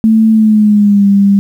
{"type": "tone with pitch glide", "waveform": "sine", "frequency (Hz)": [221.1, 199.27], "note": ["A3", "G3"], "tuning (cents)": [9, 29], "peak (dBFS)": -4, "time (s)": [0.04, 1.39], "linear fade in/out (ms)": 0, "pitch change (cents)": -180, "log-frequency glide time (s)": [0.31, 1.06], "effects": ["7-bit"]}